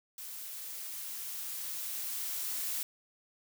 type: noise with level ramp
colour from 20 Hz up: blue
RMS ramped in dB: -44 to -35 dBFS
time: 0.18-2.83 s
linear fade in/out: 2 ms
effects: none